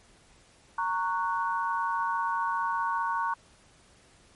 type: chord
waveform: sine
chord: F# major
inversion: first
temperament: just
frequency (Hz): 925 / 1110 / 1480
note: A#5 / C#6 / F#6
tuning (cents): -14 / +2 / 0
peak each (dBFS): -29 / -30 / -34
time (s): 0.78-3.34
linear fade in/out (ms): 5
effects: pink hiss -59 dBFS RMS until 4.35 s + MP3 48 kbps

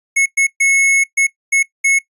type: tone bursts at uneven times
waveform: square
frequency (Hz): 2189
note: C#7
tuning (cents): -22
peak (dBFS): -11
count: 6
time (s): 0.16-0.26 / 0.37-0.47 / 0.6-1.04 / 1.17-1.27 / 1.52-1.63 / 1.84-1.99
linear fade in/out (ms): 10
effects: noise-tail reverb RT60 0.1 s tail -18 dB re dry + resampled to 32000 Hz

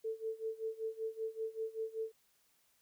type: tone with tremolo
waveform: sine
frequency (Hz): 444.2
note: A4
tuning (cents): +16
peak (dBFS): -34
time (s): 0.04-2.12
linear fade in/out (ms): 10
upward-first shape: sine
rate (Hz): 5.2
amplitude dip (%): 90
effects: white hiss -73 dBFS RMS until 2.81 s

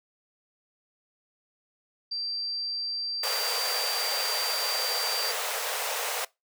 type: tone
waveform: sine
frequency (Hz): 4699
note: D8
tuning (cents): 0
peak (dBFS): -29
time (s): 2.11-5.32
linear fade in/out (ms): 10
type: high-pass noise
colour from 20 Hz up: pink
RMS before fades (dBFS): -31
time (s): 3.23-6.25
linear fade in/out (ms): 5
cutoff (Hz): 440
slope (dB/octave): 96
effects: noise-tail reverb RT60 0.2 s tail -22 dB re dry

